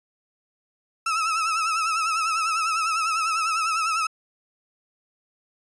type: tone with vibrato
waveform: 35% pulse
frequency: 1304 Hz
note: E6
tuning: 19 cents flat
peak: -20 dBFS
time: 1.06-4.07 s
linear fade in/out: 5 ms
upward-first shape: triangle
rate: 10 Hz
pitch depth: 81 cents each way
effects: resampled to 22050 Hz